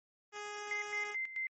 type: tone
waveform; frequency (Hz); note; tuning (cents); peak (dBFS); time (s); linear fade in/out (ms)
10% pulse; 415.3; G#4; 0; -33; 0.32-1.16; 50
type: tone with tremolo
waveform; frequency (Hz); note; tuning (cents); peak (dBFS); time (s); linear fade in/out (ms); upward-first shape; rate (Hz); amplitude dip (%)
sine; 2079; C7; -12; -34; 0.71-1.47; 2; square; 4.6; 70
effects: MP3 32 kbps